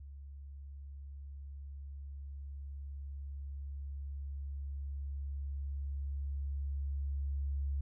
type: tone with level ramp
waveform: sine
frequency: 69.8 Hz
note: C#2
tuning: 13 cents sharp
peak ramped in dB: -46 to -32 dBFS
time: 0-7.81 s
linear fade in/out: 5 ms
effects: none